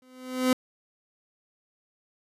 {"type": "tone with exponential growth", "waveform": "30% pulse", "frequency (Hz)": 255.6, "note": "C4", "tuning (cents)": -40, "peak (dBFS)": -15, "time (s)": [0.02, 0.53], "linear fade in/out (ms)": 2, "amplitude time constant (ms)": 110, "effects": ["resampled to 32000 Hz"]}